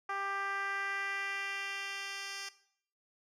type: tone with band-pass filter sweep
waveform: 10% pulse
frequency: 395 Hz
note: G4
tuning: 13 cents sharp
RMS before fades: -38 dBFS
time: 0.09-2.49 s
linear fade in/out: 5 ms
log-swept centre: 1100 to 4600 Hz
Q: 1.6
effects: noise-tail reverb RT60 0.6 s tail -17 dB re dry